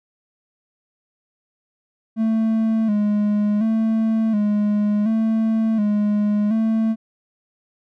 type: tone with vibrato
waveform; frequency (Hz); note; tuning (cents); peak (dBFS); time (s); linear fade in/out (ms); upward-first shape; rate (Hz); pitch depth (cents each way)
triangle; 215.1; A3; -39; -14; 2.16-6.96; 50; square; 0.69; 57
effects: none